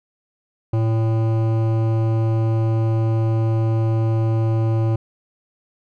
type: tone with hard clipping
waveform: triangle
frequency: 112.1 Hz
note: A2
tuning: 33 cents sharp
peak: -18 dBFS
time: 0.73-4.96 s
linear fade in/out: 5 ms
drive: 18 dB
effects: none